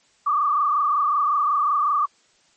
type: tone with frequency modulation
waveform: sine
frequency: 1174.7 Hz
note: D6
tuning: in tune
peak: -17 dBFS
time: 0.26-2.06 s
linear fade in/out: 10 ms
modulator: 25.4 Hz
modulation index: 2.3
effects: white hiss -60 dBFS RMS until 2.56 s + MP3 32 kbps